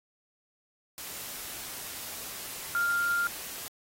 sine tone in noise, 1396.9 Hz, F6, in tune, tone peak -25 dBFS, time 2.75-3.27 s, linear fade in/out 0 ms, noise white, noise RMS -40 dBFS, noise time 0.98-3.68 s, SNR +12 dB, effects AAC 48 kbps

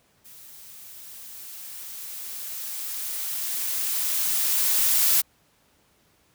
blue noise with level ramp, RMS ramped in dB -47 to -19 dBFS, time 0.24-5.22 s, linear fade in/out 20 ms, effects pink hiss -63 dBFS RMS until 6.34 s + high-pass 60 Hz 12 dB/octave

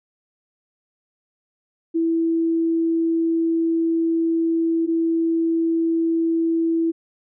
sine tone pair in turn, 329.6 / 329.6 Hz, E4 / E4, 0 / 0 cents, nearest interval unison, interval 0 cents, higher neither, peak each -17 dBFS, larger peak neither, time 1.94-4.87 / 4.87-6.92 s, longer first, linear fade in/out 20 ms, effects none

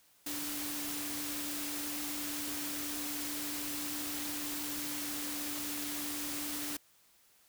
sine tone in noise, 293.7 Hz, D4, in tune, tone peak -42 dBFS, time 0.26-6.77 s, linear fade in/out 5 ms, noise white, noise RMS -39 dBFS, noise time 0.26-6.77 s, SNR -6 dB, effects white hiss -66 dBFS RMS until 7.48 s

